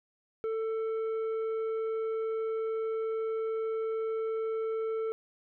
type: tone with tanh clipping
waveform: triangle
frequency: 444.4 Hz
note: A4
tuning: 17 cents sharp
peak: -31 dBFS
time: 0.44-5.12 s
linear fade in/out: 0 ms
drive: 11 dB
effects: none